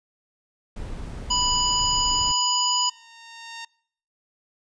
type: noise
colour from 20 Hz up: brown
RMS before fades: -33 dBFS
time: 0.76-2.32 s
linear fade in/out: 5 ms
type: harmonic tone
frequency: 987.8 Hz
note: B5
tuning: in tune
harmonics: 1 / 3 / 5 / 7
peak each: -25 / -25 / -25 / -25 dBFS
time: 1.3-2.9 s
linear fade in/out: 10 ms
type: tone with exponential growth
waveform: 10% pulse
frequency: 920 Hz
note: A#5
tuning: 23 cents flat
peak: -25 dBFS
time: 2.04-3.65 s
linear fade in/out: 5 ms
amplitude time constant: 350 ms
effects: noise-tail reverb RT60 0.6 s tail -24 dB re dry + resampled to 22050 Hz